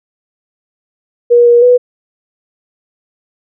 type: tone with pitch steps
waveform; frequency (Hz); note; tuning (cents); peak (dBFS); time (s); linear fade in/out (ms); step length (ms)
sine; 478.9 / 476.3 / 492.9; A#4 / A#4 / B4; +47 / +37 / -3; -3; 1.3-1.78; 20; 160
effects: none